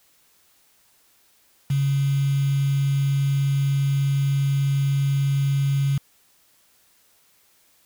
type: tone with quantisation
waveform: sine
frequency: 138.59 Hz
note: C#3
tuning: in tune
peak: -18 dBFS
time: 1.7-5.98 s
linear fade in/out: 5 ms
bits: 6
effects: white hiss -60 dBFS RMS until 7.85 s